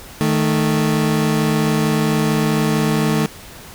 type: tone pair together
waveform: 30% pulse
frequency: 155.56 / 220 Hz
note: D#3 / A3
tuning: 0 / 0 cents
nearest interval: tritone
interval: 600 cents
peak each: -15 dBFS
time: 0.21-3.26 s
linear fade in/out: 0 ms
effects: pink hiss -38 dBFS RMS until 3.74 s